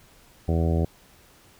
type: harmonic tone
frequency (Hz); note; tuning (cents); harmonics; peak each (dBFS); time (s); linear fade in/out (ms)
82.3; E2; -2; 1 / 2 / 3 / 4 / 5 / 6 / 7 / 8 / 9; -22 / -26 / -32 / -32 / -32 / -36 / -35 / -40 / -38; 0.48-0.85; 5
effects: pink hiss -55 dBFS RMS until 1.59 s